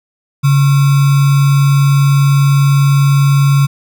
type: tone with sample-and-hold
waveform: sine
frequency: 140 Hz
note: C#3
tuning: 18 cents sharp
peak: -6 dBFS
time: 0.43-3.67 s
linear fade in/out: 20 ms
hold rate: 1225 Hz
effects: none